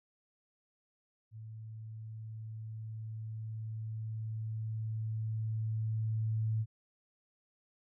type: tone with level ramp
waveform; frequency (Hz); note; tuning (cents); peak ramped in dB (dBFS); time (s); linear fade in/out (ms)
sine; 110.2; A2; +3; -44 to -29; 1.31-6.66; 50
effects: none